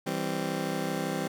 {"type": "chord", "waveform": "20% pulse", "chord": "C major", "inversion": "first", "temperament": "just", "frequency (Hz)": [163.52, 196.22, 261.6], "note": ["E3", "G3", "C4"], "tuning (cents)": [-14, 2, 0], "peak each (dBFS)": -29, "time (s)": [0.06, 1.28], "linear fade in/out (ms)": 10, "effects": []}